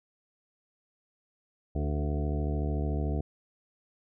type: harmonic tone with a mistuned harmonic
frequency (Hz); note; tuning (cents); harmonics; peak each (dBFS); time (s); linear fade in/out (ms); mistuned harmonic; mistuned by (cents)
73.6; D2; +4; 1 / 2 / 3 / 4 / 5 / 6 / 7 / 9 / 10; -29 / -34 / -39 / -38 / -42 / -41 / -46 / -43 / -47; 1.75-3.21; 5; 5; +26
effects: none